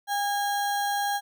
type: tone with sample-and-hold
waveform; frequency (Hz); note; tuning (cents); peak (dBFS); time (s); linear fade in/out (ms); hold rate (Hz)
sine; 809; G#5; -46; -24; 0.07-1.21; 50; 2450
effects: none